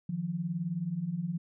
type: beating tone pair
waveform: sine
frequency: 156.5 / 175.5 Hz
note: D#3 / F3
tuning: +10 / +9 cents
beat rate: 19 Hz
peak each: -36 / -32 dBFS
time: 0.09-1.38 s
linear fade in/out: 5 ms
effects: none